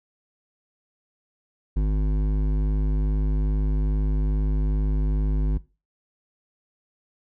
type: tone with hard clipping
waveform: sine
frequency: 51.2 Hz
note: G#1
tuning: 24 cents flat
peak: -21 dBFS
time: 1.76-5.58 s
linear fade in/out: 10 ms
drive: 12 dB
effects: noise-tail reverb RT60 0.3 s tail -19 dB re dry